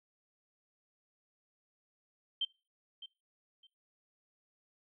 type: tone with echo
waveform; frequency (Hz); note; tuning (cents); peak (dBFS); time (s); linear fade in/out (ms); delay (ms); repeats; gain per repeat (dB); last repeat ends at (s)
sine; 3136; G7; 0; -30; 2.41-2.45; 5; 610; 2; -14; 3.67
effects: noise-tail reverb RT60 0.3 s tail -24 dB re dry